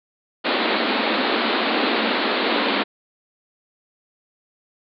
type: band-pass noise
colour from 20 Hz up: pink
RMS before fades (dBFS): -21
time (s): 0.44-2.84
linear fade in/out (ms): 20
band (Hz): 210 to 4400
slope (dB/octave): 96
effects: none